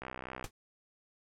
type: click train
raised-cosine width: 0.5 ms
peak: -26 dBFS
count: 28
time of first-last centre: 0.02-0.443 s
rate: 63.9 Hz
type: noise with exponential decay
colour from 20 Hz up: pink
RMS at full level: -35 dBFS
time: 0.44-0.51 s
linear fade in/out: 2 ms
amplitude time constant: 15 ms
effects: low-pass 12000 Hz 12 dB/octave